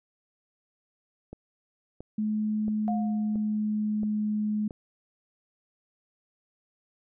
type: click train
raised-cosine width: 2 ms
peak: -27 dBFS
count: 6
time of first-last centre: 1.33-4.708 s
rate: 1.48 Hz
type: tone with pitch glide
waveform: sine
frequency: 213.8 to 211.7 Hz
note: A3 to G#3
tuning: -49 to +33 cents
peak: -25 dBFS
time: 2.18-4.68 s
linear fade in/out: 5 ms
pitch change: -18 cents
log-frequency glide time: 2.73-4.26 s
type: tone with exponential decay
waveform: sine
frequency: 712 Hz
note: F5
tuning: 33 cents sharp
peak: -28 dBFS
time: 2.88-3.57 s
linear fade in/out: 0 ms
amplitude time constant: 150 ms
effects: none